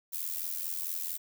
violet noise with amplitude modulation, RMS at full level -32 dBFS, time 0.12-1.18 s, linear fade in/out 20 ms, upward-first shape sine, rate 84.4 Hz, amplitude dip 80%, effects none

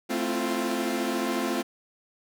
sawtooth chord, F major seventh, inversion first, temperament equal with one note detuned, 220 / 261.6 / 335.2 / 349.2 Hz, A3 / C4 / E4 / F4, 0 / 0 / +29 / 0 cents, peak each -28 / -26 / -31 / -27 dBFS, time 0.09-1.63 s, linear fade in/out 20 ms, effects none

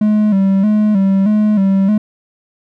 triangle tone with vibrato, 202.8 Hz, G#3, 41 cents flat, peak -7 dBFS, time 0.01-1.98 s, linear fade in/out 5 ms, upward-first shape square, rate 1.6 Hz, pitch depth 78 cents each way, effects none

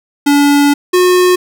square tone pair in turn, 286.5 / 362.3 Hz, D4 / F#4, -43 / -36 cents, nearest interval major third, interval 407 cents, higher second, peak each -7 dBFS, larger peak neither, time 0.26-0.74 / 0.93-1.36 s, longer first, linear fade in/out 10 ms, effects none

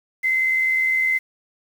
sine tone with amplitude modulation, 2062 Hz, C7, 26 cents flat, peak -15 dBFS, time 0.23-1.19 s, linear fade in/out 20 ms, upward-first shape sine, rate 79.7 Hz, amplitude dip 40%, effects 7-bit

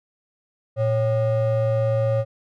triangle ring-modulated tone, 331.6 Hz, E4, 10 cents sharp, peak -13 dBFS, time 0.76-2.25 s, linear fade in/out 50 ms, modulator 217 Hz, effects none

